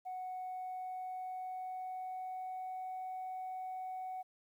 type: tone with pitch glide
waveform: sine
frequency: 740 to 746 Hz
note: F#5 to F#5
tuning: 0 to +14 cents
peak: -38 dBFS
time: 0.05-4.23 s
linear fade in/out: 20 ms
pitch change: +14 cents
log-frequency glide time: 0.39-3.01 s
effects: tanh soft clip ceiling -37 dBFS + 12-bit